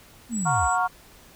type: linear sweep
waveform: sine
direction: down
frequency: 249.2 to 45 Hz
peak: -25 dBFS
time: 0.29-0.7 s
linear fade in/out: 50 ms
type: tone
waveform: sine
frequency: 7810 Hz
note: B8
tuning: 20 cents flat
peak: -30 dBFS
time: 0.31-0.78 s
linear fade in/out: 50 ms
type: chord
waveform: sine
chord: Gb major seventh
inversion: none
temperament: equal with one note detuned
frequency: 729 / 932.3 / 1108.7 / 1396.9 Hz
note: Gb5 / Bb5 / Db6 / F6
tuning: -26 / 0 / 0 / 0 cents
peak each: -24 / -27 / -25 / -27 dBFS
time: 0.45-0.88 s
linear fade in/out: 20 ms
effects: tanh soft clip ceiling -9 dBFS + pink hiss -51 dBFS RMS until 1.35 s